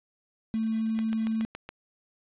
sine tone, 222.1 Hz, A3, 16 cents sharp, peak -25 dBFS, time 0.54-1.45 s, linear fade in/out 0 ms
click train, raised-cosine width 0.3 ms, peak -22 dBFS, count 6, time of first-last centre 0.99-1.69 s, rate 7.14 Hz
effects resampled to 8000 Hz + 8-bit

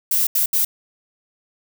violet noise bursts at uneven times, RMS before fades -18 dBFS, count 3, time 0.11-0.27 / 0.35-0.46 / 0.53-0.65 s, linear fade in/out 5 ms, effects none

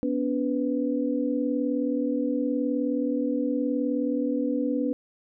sine tone cluster, 246.7 / 285.8 / 495.8 Hz, B3 / D4 / B4, -2 / -47 / +7 cents, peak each -28 / -26 / -30 dBFS, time 0.03-4.93 s, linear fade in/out 0 ms, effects none

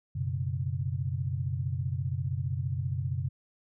sine chord, F# suspended fourth, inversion none, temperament equal, 92.5 / 123.47 / 138.59 Hz, F#2 / B2 / C#3, 0 / 0 / 0 cents, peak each -33 dBFS, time 0.15-3.29 s, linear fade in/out 10 ms, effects none

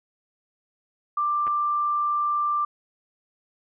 sine tone, 1182 Hz, D6, 11 cents sharp, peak -21 dBFS, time 1.17-2.65 s, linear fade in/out 5 ms
clicks, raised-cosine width 0.5 ms, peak -24 dBFS, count 2, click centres 1.468 / 1.477 s
effects none

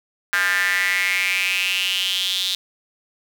square tone with high-pass filter sweep, 93.6 Hz, F#2, 20 cents sharp, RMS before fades -21 dBFS, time 0.33-2.55 s, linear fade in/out 0 ms, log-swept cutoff 1600 to 3700 Hz, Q 6.2, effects none

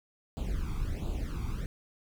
brown noise with flanger, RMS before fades -33 dBFS, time 0.37-1.66 s, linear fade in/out 0 ms, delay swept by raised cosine 0.26 to 0.88 ms, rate 1.4 Hz, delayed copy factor +0.9, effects none

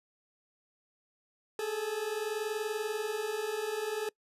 40% pulse tone pair together, 415.3 / 435.8 Hz, G#4 / A4, 0 / -17 cents, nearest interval minor second, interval 83 cents, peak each -36 / -33 dBFS, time 1.59-4.09 s, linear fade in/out 2 ms, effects noise-tail reverb RT60 0.1 s tail -24 dB re dry + resampled to 32000 Hz

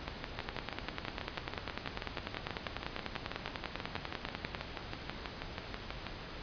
two click trains, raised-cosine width 0.3 ms, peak -19 / -21 dBFS, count 43 / 38, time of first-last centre 0.39-4.548 / 0.08-6.067 s, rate 10.1 / 6.18 Hz, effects pink hiss -45 dBFS RMS until 6.42 s + resampled to 11025 Hz

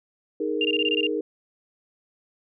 sine chord, D# suspended fourth, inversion none, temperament just, 311.1 / 414.8 / 466.7 Hz, D#4 / G#4 / A#4, 0 / -2 / +2 cents, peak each -28 dBFS, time 0.4-1.21 s, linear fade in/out 5 ms
sine tone bursts, 2794 Hz, F7, in tune, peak -21 dBFS, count 8, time 0.61-1.068 s, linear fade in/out 2 ms, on 38 ms, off 22 ms
effects none

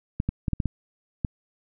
clicks, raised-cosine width 5 ms, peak -12 dBFS, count 7, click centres 0.201 / 0.29 / 0.482 / 0.533 / 0.602 / 0.657 / 1.248 s, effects none

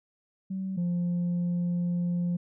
sine tone pair in turn, 190 / 175.07 Hz, F#3 / F3, +46 / +5 cents, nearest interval minor second, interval 141 cents, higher first, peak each -29 / -23 dBFS, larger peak second, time 0.5-0.77 / 0.77-2.37 s, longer second, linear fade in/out 10 ms, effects tanh soft clip ceiling -24 dBFS

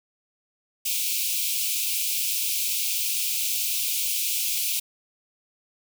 white high-pass noise, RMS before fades -26 dBFS, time 0.85-4.8 s, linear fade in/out 10 ms, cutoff 2300 Hz, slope 96 dB/octave, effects none

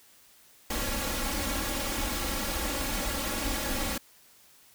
pink noise with comb filter, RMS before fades -31 dBFS, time 0.7-3.98 s, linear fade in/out 5 ms, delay 3.6 ms, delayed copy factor +0.9, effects white hiss -58 dBFS RMS until 4.74 s

